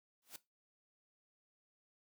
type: noise with exponential growth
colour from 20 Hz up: white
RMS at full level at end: -45 dBFS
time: 0.22-0.36 s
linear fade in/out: 2 ms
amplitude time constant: 29 ms
effects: noise-tail reverb RT60 0.2 s tail -17 dB re dry + high-pass 150 Hz 12 dB/octave